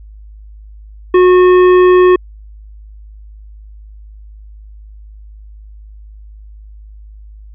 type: tone with tanh clipping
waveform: sine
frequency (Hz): 364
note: F#4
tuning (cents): -28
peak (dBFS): -6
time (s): 1.14-2.16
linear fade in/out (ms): 5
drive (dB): 14
effects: added 52 Hz sine -32 dBFS peak until 7.54 s + resampled to 8000 Hz

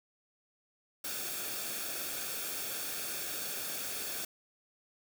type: noise with comb filter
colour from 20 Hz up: white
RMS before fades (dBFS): -38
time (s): 1.04-4.25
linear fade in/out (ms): 5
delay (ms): 1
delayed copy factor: -0.55
effects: none

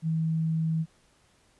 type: tone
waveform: sine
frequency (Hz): 161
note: E3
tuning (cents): -41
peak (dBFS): -24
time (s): 0.02-0.86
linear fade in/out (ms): 50
effects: pink hiss -64 dBFS RMS until 1.59 s + resampled to 24000 Hz

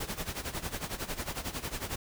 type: noise with tremolo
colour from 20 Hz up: pink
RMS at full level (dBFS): -34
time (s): 0-1.96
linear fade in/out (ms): 5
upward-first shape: sine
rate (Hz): 11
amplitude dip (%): 80
effects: none

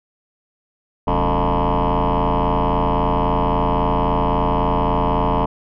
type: tone with frequency modulation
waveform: sine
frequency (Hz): 445.2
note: A4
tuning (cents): +20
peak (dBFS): -12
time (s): 1.07-5.46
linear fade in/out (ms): 10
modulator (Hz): 83.7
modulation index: 7.3
effects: tanh soft clip ceiling -14 dBFS

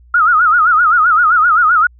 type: tone with vibrato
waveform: sine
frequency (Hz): 1341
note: E6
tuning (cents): +29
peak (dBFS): -7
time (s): 0.14-1.87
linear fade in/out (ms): 5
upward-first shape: sine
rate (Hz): 7.7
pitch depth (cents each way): 150
effects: added 60 Hz sine -41 dBFS peak until 1.99 s

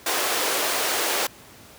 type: high-pass noise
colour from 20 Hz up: pink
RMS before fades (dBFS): -24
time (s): 0.06-1.27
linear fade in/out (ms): 5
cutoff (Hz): 380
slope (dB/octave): 24
effects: pink hiss -47 dBFS RMS until 1.78 s + high-pass 80 Hz 12 dB/octave

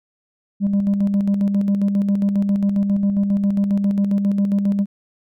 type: tone with tremolo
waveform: sine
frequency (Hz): 200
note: G3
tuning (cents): +35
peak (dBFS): -11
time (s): 0.6-4.86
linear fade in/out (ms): 50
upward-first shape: square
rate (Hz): 7.4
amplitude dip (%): 50
effects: tanh soft clip ceiling -13 dBFS

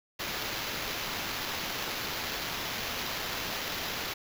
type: noise with sample-and-hold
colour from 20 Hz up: violet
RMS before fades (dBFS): -35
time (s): 0.19-4.14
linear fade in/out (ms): 10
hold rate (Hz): 8820
effects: none

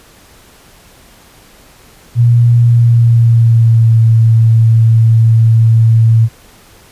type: tone with pitch glide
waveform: sine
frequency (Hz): 118.8 to 113.24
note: A#2 to A#2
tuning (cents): +33 to -50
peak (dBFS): -4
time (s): 2.15-6.29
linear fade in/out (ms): 50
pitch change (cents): -83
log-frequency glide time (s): 2.59-3.98
effects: pink hiss -42 dBFS RMS until 6.91 s + resampled to 32000 Hz

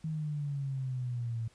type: exponential sweep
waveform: sine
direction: down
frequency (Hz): 159.7 to 112.2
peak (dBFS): -32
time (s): 0.04-1.48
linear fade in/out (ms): 5
effects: pink hiss -64 dBFS RMS until 1.54 s + resampled to 22050 Hz

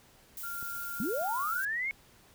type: noise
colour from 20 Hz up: violet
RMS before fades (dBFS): -41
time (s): 0.37-1.65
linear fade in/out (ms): 2
type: tone with pitch glide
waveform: sine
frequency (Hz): 1396.9 to 1405.8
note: F6 to F6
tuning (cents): 0 to +11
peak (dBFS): -38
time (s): 0.43-1.62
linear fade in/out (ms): 10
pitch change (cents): +11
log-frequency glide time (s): 0.68-1.4
type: clicks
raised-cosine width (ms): 3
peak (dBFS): -37 / -45 / -44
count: 3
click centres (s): 0.628 / 0.764 / 1.215
type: linear sweep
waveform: sine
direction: up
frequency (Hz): 182.9 to 2217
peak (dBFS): -30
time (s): 1-1.91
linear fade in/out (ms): 0
effects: pink hiss -60 dBFS RMS until 2.34 s

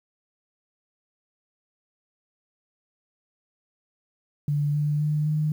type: tone with pitch steps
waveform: sine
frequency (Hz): 146.1 / 148.31 / 150.55 / 152.83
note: D3 / D3 / D3 / D#3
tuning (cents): -9 / +17 / +43 / -31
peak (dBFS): -21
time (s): 4.48-5.52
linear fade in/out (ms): 2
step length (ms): 260
effects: 9-bit

